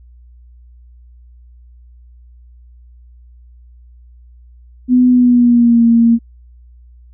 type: tone with pitch glide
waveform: sine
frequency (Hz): 250 to 231.9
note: B3 to A#3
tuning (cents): +21 to -9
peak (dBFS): -6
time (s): 4.88-6.19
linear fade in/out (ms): 50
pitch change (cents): -130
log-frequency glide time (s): 5.09-5.84
effects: added 60 Hz sine -39 dBFS peak until 7.13 s